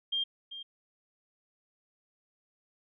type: tone with echo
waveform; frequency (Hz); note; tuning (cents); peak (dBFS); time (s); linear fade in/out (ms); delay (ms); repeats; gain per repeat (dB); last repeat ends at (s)
sine; 3200; G7; +35; -28; 0.12-0.24; 10; 390; 1; -12; 0.63
effects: none